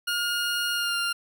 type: tone with pitch glide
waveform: 20% pulse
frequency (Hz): 1424 to 1397.9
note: F6 to F6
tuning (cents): +33 to +1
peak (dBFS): -20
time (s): 0.07-1.13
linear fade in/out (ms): 10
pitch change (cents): -32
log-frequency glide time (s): 0.72-0.96
effects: none